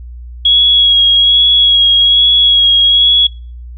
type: tone with vibrato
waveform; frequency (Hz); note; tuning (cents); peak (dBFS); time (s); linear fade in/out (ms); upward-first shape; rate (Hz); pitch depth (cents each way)
sine; 3322; G#7; 0; -5; 0.45-3.27; 5; sine; 1.2; 20
effects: noise-tail reverb RT60 0.4 s tail -24 dB re dry + added 60 Hz sine -26 dBFS peak until 3.77 s